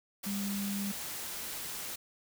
sine tone in noise, 200.4 Hz, G3, 38 cents sharp, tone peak -33 dBFS, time 0.26-0.92 s, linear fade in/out 10 ms, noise white, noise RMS -40 dBFS, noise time 0.23-1.96 s, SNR +4 dB, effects none

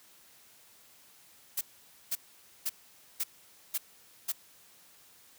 blue noise bursts, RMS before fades -31 dBFS, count 6, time 1.57-4.322 s, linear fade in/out 10 ms, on 42 ms, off 500 ms, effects white hiss -59 dBFS RMS until 5.38 s + high-pass 60 Hz 12 dB/octave

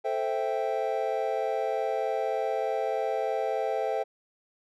triangle chord, A minor seventh, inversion none, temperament equal, 440 / 523.3 / 659.3 / 784 Hz, A4 / C5 / E5 / G5, 0 / 0 / 0 / 0 cents, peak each -30 dBFS, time 0.04-4.04 s, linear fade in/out 20 ms, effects none

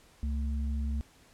sine tone pair together, 67.92 / 224 Hz, C#2 / A3, -35 / +31 cents, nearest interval octave + major sixth, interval 2066 cents, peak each -29 / -39 dBFS, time 0.23-1.01 s, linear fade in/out 0 ms, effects pink hiss -60 dBFS RMS until 1.33 s + low-pass 11000 Hz 12 dB/octave

